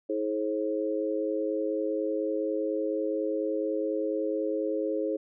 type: tone cluster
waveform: sine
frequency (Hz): 320.9 / 425.1 / 535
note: E4 / G#4 / C5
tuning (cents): -46 / +40 / +38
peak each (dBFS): -31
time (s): 0.09-5.17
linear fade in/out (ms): 10
effects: none